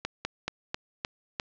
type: slowing click train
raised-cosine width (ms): 0.2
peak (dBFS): -12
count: 6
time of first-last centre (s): 0.05-1.398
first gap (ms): 200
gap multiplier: 1.15
effects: low-pass 5000 Hz 12 dB/octave